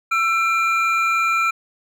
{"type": "tone pair together", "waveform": "triangle", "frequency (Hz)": [1338.5, 2385], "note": ["E6", "D7"], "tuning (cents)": [26, 26], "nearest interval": "minor seventh", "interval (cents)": 1000, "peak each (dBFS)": [-16, -19], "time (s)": [0.11, 1.51], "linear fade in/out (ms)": 10, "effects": []}